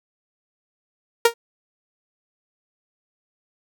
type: tone with exponential decay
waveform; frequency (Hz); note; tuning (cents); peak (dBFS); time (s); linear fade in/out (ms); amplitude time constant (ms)
sawtooth; 466.2; A#4; 0; -5; 1.25-1.34; 5; 19
effects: none